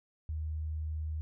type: tone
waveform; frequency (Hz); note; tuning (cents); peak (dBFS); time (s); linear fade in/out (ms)
sine; 77.8; D#2; 0; -33; 0.29-1.21; 0
effects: none